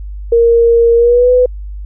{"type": "tone with pitch glide", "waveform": "sine", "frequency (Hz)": [466.2, 499.7], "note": ["A#4", "B4"], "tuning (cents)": [0, 20], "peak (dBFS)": -5, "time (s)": [0.32, 1.46], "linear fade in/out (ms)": 5, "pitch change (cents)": 120, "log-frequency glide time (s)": [0.96, 1.31], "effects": ["added 50 Hz sine -22 dBFS peak until 1.85 s"]}